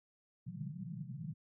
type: band-pass noise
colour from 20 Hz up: pink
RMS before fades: -44 dBFS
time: 0.46-1.34 s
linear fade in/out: 10 ms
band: 120 to 200 Hz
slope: 96 dB/octave
effects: none